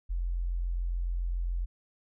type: tone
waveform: sine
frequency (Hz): 43.57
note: F1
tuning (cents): -3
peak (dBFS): -28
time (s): 0.09-1.66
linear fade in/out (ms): 20
effects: none